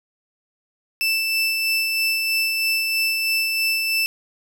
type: tone with tremolo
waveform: 30% pulse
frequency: 2650 Hz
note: E7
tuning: 9 cents sharp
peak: -15 dBFS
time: 1.01-4.06 s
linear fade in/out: 0 ms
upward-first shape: sine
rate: 3.1 Hz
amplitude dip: 30%
effects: none